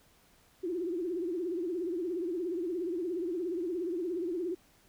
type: tone with vibrato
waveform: sine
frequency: 349.2 Hz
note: F4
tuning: in tune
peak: -31 dBFS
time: 0.63-4.55 s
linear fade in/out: 10 ms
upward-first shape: triangle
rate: 17 Hz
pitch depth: 160 cents each way
effects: pink hiss -64 dBFS RMS until 4.88 s